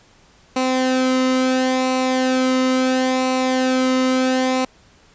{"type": "tone with flanger", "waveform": "sawtooth", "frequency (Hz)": 258.1, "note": "C4", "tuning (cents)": -23, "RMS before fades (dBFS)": -18, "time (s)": [0.56, 4.65], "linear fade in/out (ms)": 5, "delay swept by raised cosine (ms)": [0.6, 1.21], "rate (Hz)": 0.73, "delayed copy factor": -0.55, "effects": ["pink hiss -52 dBFS RMS until 5.14 s", "resampled to 16000 Hz"]}